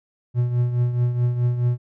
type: tone with tremolo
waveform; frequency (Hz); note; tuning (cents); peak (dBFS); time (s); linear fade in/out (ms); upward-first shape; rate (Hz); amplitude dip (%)
triangle; 121.9; B2; -22; -13; 0.34-1.78; 50; triangle; 4.7; 65
effects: none